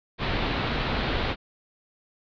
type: low-pass noise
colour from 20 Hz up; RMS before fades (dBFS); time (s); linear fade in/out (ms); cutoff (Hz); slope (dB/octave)
pink; -27; 0.18-1.36; 50; 4200; 48
effects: none